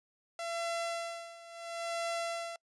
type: tone with tremolo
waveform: sawtooth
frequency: 676 Hz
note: E5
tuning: 43 cents sharp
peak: -29 dBFS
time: 0.39-2.56 s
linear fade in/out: 2 ms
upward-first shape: sine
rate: 0.73 Hz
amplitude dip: 85%
effects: noise-tail reverb RT60 0.1 s tail -25 dB re dry + resampled to 22050 Hz